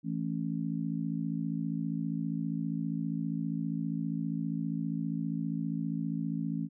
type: harmonic tone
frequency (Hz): 55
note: A1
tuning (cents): 0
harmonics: 3 / 4 / 5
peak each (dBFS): -34 / -35 / -36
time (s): 0.03-6.69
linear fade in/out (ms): 50
effects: none